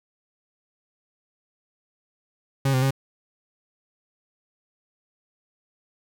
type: tone with pitch steps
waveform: 40% pulse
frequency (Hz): 136 / 129.4 / 134.9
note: C#3 / C3 / C#3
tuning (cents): -33 / -19 / -47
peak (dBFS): -18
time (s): 2.65-2.908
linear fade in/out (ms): 5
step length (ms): 86
effects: none